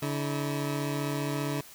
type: tone pair together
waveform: 20% pulse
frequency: 143.12 / 321.3 Hz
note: D3 / E4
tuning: -44 / -44 cents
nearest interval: octave + major second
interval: 1400 cents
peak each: -25 / -31 dBFS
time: 0.02-1.61 s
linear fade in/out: 5 ms
effects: white hiss -50 dBFS RMS until 1.74 s